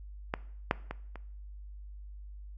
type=clicks; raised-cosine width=0.5 ms; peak=-15 / -10 / -21 / -28 dBFS; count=4; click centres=0.339 / 0.711 / 0.91 / 1.157 s; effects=noise-tail reverb RT60 0.6 s tail -19 dB re dry + added 50 Hz sine -43 dBFS peak until 2.57 s